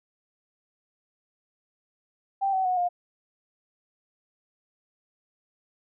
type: tone with pitch steps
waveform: sine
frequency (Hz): 784 / 758.2 / 733.2 / 709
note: G5 / F#5 / F#5 / F5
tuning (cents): 0 / +42 / -16 / +26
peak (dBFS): -22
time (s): 2.41-2.89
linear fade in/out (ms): 20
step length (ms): 120
effects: none